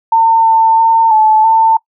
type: tone with pitch steps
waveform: sine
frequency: 905 / 897 / 905 / 868 / 895 Hz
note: A5 / A5 / A5 / A5 / A5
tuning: +48 / +33 / +48 / -24 / +29 cents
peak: -5 dBFS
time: 0.12-1.77 s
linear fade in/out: 5 ms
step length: 330 ms
effects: noise-tail reverb RT60 0.1 s tail -23 dB re dry